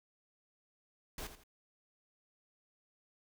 pink noise with echo, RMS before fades -43 dBFS, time 1.18-1.27 s, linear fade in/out 2 ms, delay 83 ms, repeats 2, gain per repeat -10 dB, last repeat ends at 1.436 s, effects none

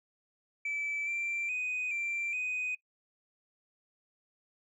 sine tone with pitch steps, 2312 / 2355 / 2496 / 2357 / 2498 Hz, D7 / D7 / D#7 / D7 / D#7, -28 / +4 / +5 / +6 / +6 cents, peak -30 dBFS, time 0.65-2.75 s, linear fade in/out 5 ms, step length 420 ms, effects noise-tail reverb RT60 0.1 s tail -21 dB re dry + tanh soft clip ceiling -29 dBFS

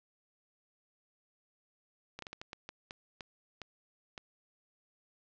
slowing click train, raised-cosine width 0.2 ms, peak -25 dBFS, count 11, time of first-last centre 2.19-4.178 s, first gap 33 ms, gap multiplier 1.37, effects low-pass 5000 Hz 12 dB/octave

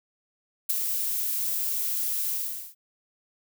violet noise with ADSR envelope, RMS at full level -22 dBFS, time 0.69-2.75 s, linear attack 13 ms, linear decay 11 ms, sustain -6 dB, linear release 440 ms, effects none

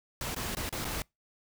pink noise with dropouts, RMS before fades -35 dBFS, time 0.21-1.02 s, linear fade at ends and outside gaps 1 ms, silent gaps 0.346-0.363 / 0.55-0.569 / 0.692-0.726 / 0.845-0.851 s, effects noise-tail reverb RT60 0.2 s tail -26 dB re dry

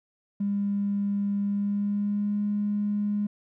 triangle tone with pitch glide, 201.6 to 206.4 Hz, G3 to G#3, +49 to -10 cents, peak -20 dBFS, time 0.4-3.27 s, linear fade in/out 10 ms, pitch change +41 cents, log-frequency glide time 1.43-2.41 s, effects tanh soft clip ceiling -22 dBFS

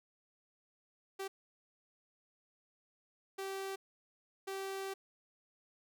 sawtooth tone bursts at uneven times, 387.8 Hz, G4, 19 cents flat, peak -35 dBFS, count 3, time 1.19-1.28 / 3.38-3.76 / 4.47-4.94 s, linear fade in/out 10 ms, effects none

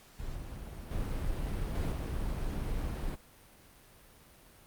brown noise with level steps, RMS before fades -41 / -34 / -31 / -34 dBFS, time 0.18-3.16 s, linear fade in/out 20 ms, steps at 0.91 / 1.75 / 1.92 s, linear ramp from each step 2 ms, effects pink hiss -58 dBFS RMS until 4.66 s + Opus 48 kbps

